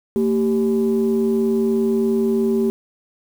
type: tone pair together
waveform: sine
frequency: 227.1 / 390 Hz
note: A#3 / G4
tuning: -45 / -9 cents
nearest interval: major sixth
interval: 936 cents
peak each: -17 dBFS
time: 0.16-2.7 s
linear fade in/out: 0 ms
effects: tanh soft clip ceiling -10 dBFS + 7-bit